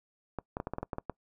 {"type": "clicks", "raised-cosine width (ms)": 1, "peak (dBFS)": -20, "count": 10, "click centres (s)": [0.387, 0.569, 0.601, 0.671, 0.736, 0.784, 0.83, 0.932, 0.984, 1.097], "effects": ["noise-tail reverb RT60 0.1 s tail -24 dB re dry"]}